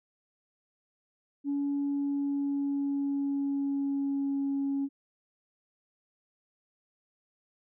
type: tone with pitch glide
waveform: sine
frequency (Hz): 283.1 to 277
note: C#4 to C#4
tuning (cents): +37 to -1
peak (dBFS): -26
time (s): 1.44-4.89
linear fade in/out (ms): 50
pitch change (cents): -38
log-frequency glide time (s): 1.72-4.49
effects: tanh soft clip ceiling -24 dBFS